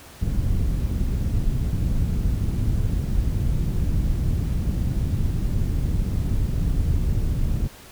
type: low-pass noise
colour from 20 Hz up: pink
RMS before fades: -22 dBFS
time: 0.21-7.68 s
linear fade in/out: 10 ms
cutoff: 150 Hz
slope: 12 dB/octave
effects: pink hiss -45 dBFS RMS until 7.91 s